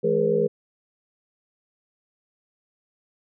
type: tone cluster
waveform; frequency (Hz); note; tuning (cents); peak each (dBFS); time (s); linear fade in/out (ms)
sine; 163.6 / 212.4 / 412.8 / 477.6 / 526; E3 / G#3 / G#4 / A#4 / C5; -13 / +39 / -10 / +42 / +9; -29 / -29 / -22 / -22 / -31; 0.03-0.48; 20
effects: none